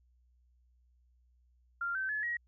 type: tone with pitch steps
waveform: sine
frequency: 1391 / 1543.4 / 1712.5 / 1900.2 Hz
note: F6 / G6 / A6 / A#6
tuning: -7 / -27 / -47 / +33 cents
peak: -32 dBFS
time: 1.81-2.37 s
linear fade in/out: 5 ms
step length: 140 ms
effects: added 61 Hz sine -65 dBFS peak until 2.47 s